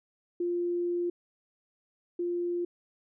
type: tone pair in turn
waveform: sine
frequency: 349.2 / 349.2 Hz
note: F4 / F4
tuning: 0 / 0 cents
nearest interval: unison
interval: 0 cents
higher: neither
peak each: -27 / -28 dBFS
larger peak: first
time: 0.4-1.1 / 2.19-2.65 s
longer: first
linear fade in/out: 5 ms
effects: none